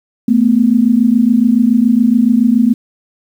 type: tone pair together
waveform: sine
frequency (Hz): 221.2 / 248.3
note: A3 / B3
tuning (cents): +9 / +9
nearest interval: major second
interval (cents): 200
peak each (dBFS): -10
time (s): 0.28-2.74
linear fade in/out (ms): 5
effects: 7-bit